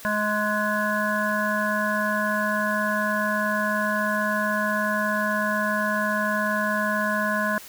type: harmonic tone with a mistuned harmonic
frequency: 210.8 Hz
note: G#3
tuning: 26 cents sharp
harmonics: 1 / 3 / 5 / 7 / 8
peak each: -28 / -28 / -28 / -28 / -28 dBFS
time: 0.05-7.58 s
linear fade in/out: 0 ms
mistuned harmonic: 5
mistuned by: -21 cents
effects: white hiss -43 dBFS RMS until 7.68 s